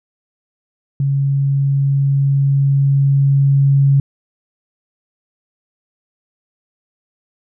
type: tone with level ramp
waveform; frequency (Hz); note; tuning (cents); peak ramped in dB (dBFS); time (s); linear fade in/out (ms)
sine; 138.59; C#3; 0; -13 to -8; 1-4; 2
effects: none